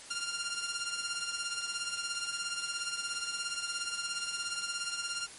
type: tone with tremolo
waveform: 10% pulse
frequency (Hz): 1396.9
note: F6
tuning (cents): 0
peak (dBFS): -23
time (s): 0.1-5.27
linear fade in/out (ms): 10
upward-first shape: triangle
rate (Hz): 17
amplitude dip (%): 65
effects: white hiss -49 dBFS RMS until 5.38 s + MP3 48 kbps